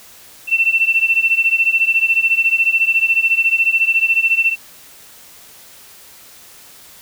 sine beating tone pair, 2685 / 2699 Hz, E7 / E7, +31 / +40 cents, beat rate 14 Hz, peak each -14 / -16 dBFS, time 0.47-4.56 s, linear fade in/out 50 ms, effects white hiss -42 dBFS RMS until 7.01 s

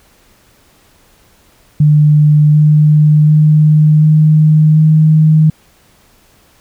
sine tone with pitch steps, 150 / 151.48 / 152.97 / 154.48 / 156.01 Hz, D3 / D#3 / D#3 / D#3 / D#3, +37 / -46 / -29 / -12 / +5 cents, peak -4 dBFS, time 1.8-5.5 s, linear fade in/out 5 ms, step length 740 ms, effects pink hiss -49 dBFS RMS until 6.6 s

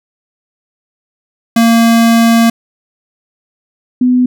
square / sine tone pair in turn, 230 / 250.2 Hz, A#3 / B3, -23 / +23 cents, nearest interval minor second, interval 146 cents, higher second, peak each -6 dBFS, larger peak neither, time 1.56-2.5 / 4.01-4.26 s, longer first, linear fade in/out 5 ms, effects none

